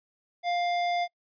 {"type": "tone", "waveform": "square", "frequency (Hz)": 701, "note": "F5", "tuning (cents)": 6, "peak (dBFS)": -26, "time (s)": [0.43, 1.08], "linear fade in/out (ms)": 50, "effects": ["noise-tail reverb RT60 0.1 s tail -26 dB re dry", "resampled to 11025 Hz"]}